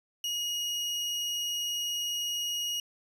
30% pulse tone, 2883 Hz, F#7, 46 cents flat, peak -27 dBFS, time 0.24-2.8 s, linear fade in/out 2 ms, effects resampled to 32000 Hz

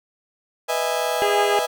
35% pulse chord, E major seventh, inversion second, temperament just, 494.4 / 618.1 / 659.3 / 824.1 Hz, B4 / D#5 / E5 / G#5, +2 / -12 / 0 / -14 cents, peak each -25 dBFS, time 0.68-1.67 s, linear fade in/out 20 ms
harmonic tone, 409.4 Hz, G#4, 25 cents flat, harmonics 1 / 2 / 3 / 4 / 5 / 6 / 7, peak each -21 / -22 / -31 / -31 / -32 / -36 / -32 dBFS, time 1.22-1.59 s, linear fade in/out 0 ms
effects none

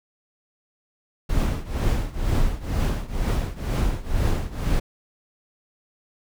brown noise with tremolo, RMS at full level -19 dBFS, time 1.29-4.8 s, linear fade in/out 10 ms, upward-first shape triangle, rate 2.1 Hz, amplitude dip 90%, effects none

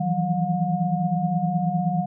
sine tone cluster, 161.3 / 170.9 / 186.9 / 718 Hz, E3 / F3 / F#3 / F5, -37 / -37 / +18 / +48 cents, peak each -26 dBFS, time 0-2.06 s, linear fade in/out 10 ms, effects none

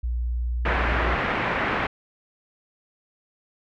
sine tone, 59.8 Hz, A#1, 45 cents sharp, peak -23 dBFS, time 0.03-1.16 s, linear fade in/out 10 ms
white low-pass noise, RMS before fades -25 dBFS, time 0.65-1.87 s, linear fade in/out 5 ms, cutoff 2100 Hz, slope 24 dB/octave
effects none

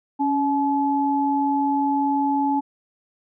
sine tone pair together, 278.9 / 857.3 Hz, C#4 / A5, +11 / -45 cents, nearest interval octave + perfect fifth, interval 1944 cents, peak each -21 dBFS, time 0.19-2.61 s, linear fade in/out 20 ms, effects none

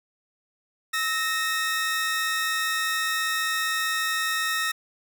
sawtooth tone pair together, 1298 / 1854.9 Hz, E6 / A#6, -27 / -9 cents, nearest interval tritone, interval 618 cents, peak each -25 / -22 dBFS, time 0.93-4.72 s, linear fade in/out 10 ms, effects none

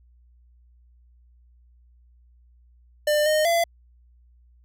square tone with pitch steps, 598 / 615 / 678 Hz, D5 / D#5 / E5, +31 / -20 / +49 cents, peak -19 dBFS, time 3.07-3.64 s, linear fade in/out 5 ms, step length 190 ms, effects added 60 Hz sine -53 dBFS peak until 4.64 s

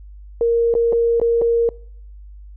sine tone with dropouts, 466.2 Hz, A#4, in tune, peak -13 dBFS, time 0.41-1.69 s, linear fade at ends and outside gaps 1 ms, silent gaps 0.74-0.751 / 0.925-0.93 / 1.199-1.215 / 1.415-1.419 s, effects noise-tail reverb RT60 0.6 s tail -24 dB re dry + added 50 Hz sine -36 dBFS peak until 2.56 s

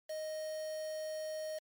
triangle tone with quantisation, 622.3 Hz, D#5, in tune, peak -36 dBFS, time 0.09-1.59 s, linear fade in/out 10 ms, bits 8, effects MP3 96 kbps

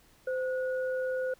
sine tone pair together, 515.4 / 1456 Hz, C5 / F#6, -26 / -28 cents, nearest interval octave + tritone, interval 1798 cents, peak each -29 / -39 dBFS, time 0.27-1.34 s, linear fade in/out 5 ms, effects pink hiss -62 dBFS RMS until 1.39 s

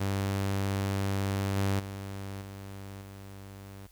sawtooth tone with level steps, 98.2 Hz, G2, 4 cents sharp, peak -24 / -22 / -33 / -37 / -40 dBFS, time 0-3.87 s, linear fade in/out 10 ms, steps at 1.56 / 1.79 / 2.41 / 3.01 s, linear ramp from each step 10 ms, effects added 50 Hz sine -57 dBFS peak until 3.91 s + white hiss -63 dBFS RMS until 3.91 s

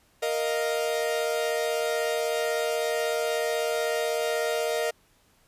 45% pulse chord, Bb suspended fourth, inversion none, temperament equal, 466.2 / 622.3 / 698.5 Hz, Bb4 / Eb5 / F5, 0 / 0 / 0 cents, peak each -28 / -29 / -33 dBFS, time 0.22-4.91 s, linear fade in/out 10 ms, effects pink hiss -63 dBFS RMS until 5.47 s + resampled to 32000 Hz

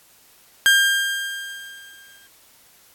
30% pulse tone with exponential decay, 1600 Hz, G6, 35 cents sharp, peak -8 dBFS, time 0.66-2.27 s, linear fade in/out 0 ms, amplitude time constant 350 ms, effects white hiss -53 dBFS RMS until 2.94 s + AAC 64 kbps

